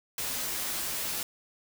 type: noise with comb filter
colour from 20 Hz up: white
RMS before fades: -33 dBFS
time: 0.18-1.23 s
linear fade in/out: 2 ms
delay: 10 ms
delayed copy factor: -0.55
effects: none